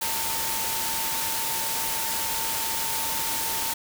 sine tone in noise, 900 Hz, A5, 39 cents sharp, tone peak -34 dBFS, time 0.01-3.74 s, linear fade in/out 10 ms, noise white, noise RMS -28 dBFS, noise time 0.01-3.74 s, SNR -9 dB, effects none

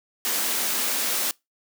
white high-pass noise, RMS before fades -25 dBFS, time 0.25-1.31 s, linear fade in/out 0 ms, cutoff 200 Hz, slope 96 dB/octave, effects noise-tail reverb RT60 0.2 s tail -24 dB re dry

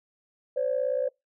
sine tone pair together, 516 / 574.3 Hz, C5 / D5, -24 / -39 cents, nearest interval major second, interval 185 cents, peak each -26 / -27 dBFS, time 0.56-1.09 s, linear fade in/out 10 ms, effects noise-tail reverb RT60 0.2 s tail -26 dB re dry + tanh soft clip ceiling -17 dBFS

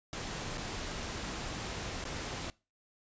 pink noise with dropouts, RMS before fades -39 dBFS, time 0.13-2.5 s, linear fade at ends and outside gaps 0 ms, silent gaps 0.574-0.579 / 2.04-2.052 s, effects noise-tail reverb RT60 0.3 s tail -23 dB re dry + resampled to 16000 Hz

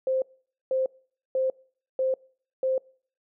sine tone bursts, 523.3 Hz, C5, in tune, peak -22 dBFS, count 5, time 0.07-2.78 s, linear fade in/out 2 ms, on 150 ms, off 490 ms, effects noise-tail reverb RT60 0.5 s tail -25 dB re dry

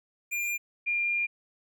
square / sine tone pair in turn, 2401 / 2401 Hz, D7 / D7, +38 / +38 cents, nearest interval unison, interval 0 cents, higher neither, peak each -29 / -25 dBFS, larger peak second, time 0.31-0.58 / 0.86-1.27 s, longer second, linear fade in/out 20 ms, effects none

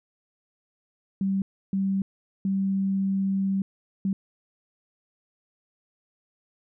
sine tone bursts at uneven times, 194 Hz, G3, 18 cents flat, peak -22 dBFS, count 4, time 1.21-1.42 / 1.73-2.02 / 2.45-3.62 / 4.05-4.13 s, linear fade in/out 2 ms, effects none

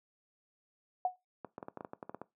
sine tone with exponential decay, 733 Hz, F#5, 16 cents flat, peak -24 dBFS, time 1.05-1.16 s, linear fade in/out 2 ms, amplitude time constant 23 ms
clicks, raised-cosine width 1 ms, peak -27 dBFS, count 12, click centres 1.447 / 1.581 / 1.628 / 1.684 / 1.773 / 1.808 / 1.848 / 1.934 / 2.028 / 2.095 / 2.146 / 2.216 s
effects noise-tail reverb RT60 0.2 s tail -19 dB re dry + high-pass 200 Hz 12 dB/octave

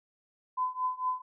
sine tone with tremolo, 1014 Hz, B5, 45 cents sharp, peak -25 dBFS, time 0.57-1.22 s, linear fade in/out 10 ms, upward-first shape triangle, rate 4.4 Hz, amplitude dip 95%, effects none

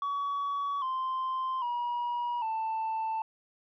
sine tone with pitch steps, 1130 / 1042.2 / 961.3 / 886.6 Hz, C#6 / C6 / B5 / A5, +33 / -7 / -47 / +13 cents, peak -27 dBFS, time 0.02-3.22 s, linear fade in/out 2 ms, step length 800 ms, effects tanh soft clip ceiling -28 dBFS

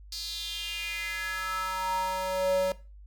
square tone with high-pass filter sweep, 187.2 Hz, F#3, 20 cents sharp, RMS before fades -31 dBFS, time 0.12-2.72 s, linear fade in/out 2 ms, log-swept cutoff 4700 to 470 Hz, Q 4.6, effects noise-tail reverb RT60 0.3 s tail -17 dB re dry + added 50 Hz sine -46 dBFS peak until 3.06 s

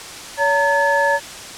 sine tone cluster, 566 / 914 / 1716 Hz, C#5 / A#5 / A6, +36 / -34 / -44 cents, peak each -18 dBFS, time 0.37-1.2 s, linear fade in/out 50 ms, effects white hiss -33 dBFS RMS until 1.57 s + low-pass 8000 Hz 12 dB/octave

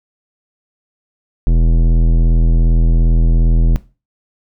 sine tone with tanh clipping, 41.31 Hz, E1, 4 cents sharp, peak -10 dBFS, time 1.47-3.76 s, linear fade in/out 0 ms, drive 16 dB, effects noise-tail reverb RT60 0.3 s tail -18 dB re dry

